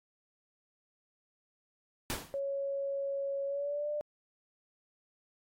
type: noise with exponential decay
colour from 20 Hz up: pink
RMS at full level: -32 dBFS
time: 2.1-2.39 s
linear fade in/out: 0 ms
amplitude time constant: 63 ms
type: tone with pitch glide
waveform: sine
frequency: 554.4 to 594.2 Hz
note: C#5 to D5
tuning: 0 to +20 cents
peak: -32 dBFS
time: 2.34-4.01 s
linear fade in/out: 0 ms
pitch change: +120 cents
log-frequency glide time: 3.46-3.89 s
effects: AAC 48 kbps